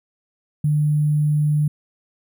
sine tone with sample-and-hold, 150 Hz, D3, 37 cents sharp, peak -15 dBFS, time 0.64-1.68 s, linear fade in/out 5 ms, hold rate 11025 Hz, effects none

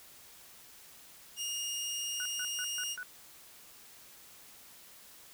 20% pulse tone, 2840 Hz, F7, 28 cents sharp, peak -30 dBFS, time 1.36-2.97 s, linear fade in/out 50 ms
sine tone bursts, 1480 Hz, F#6, in tune, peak -38 dBFS, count 5, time 2.2-3.03 s, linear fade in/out 0 ms, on 54 ms, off 140 ms
effects white hiss -55 dBFS RMS until 5.33 s

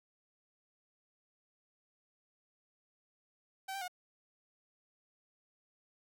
sawtooth tone with pitch steps, 770 / 785 / 724 Hz, G5 / G5 / F#5, -31 / +2 / -38 cents, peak -35 dBFS, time 3.68-3.881 s, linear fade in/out 10 ms, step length 67 ms, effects none

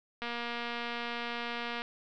click train, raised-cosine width 0.3 ms, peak -21 dBFS, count 380, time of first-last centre 0.22-1.819 s, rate 237 Hz, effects low-pass 5000 Hz 12 dB/octave

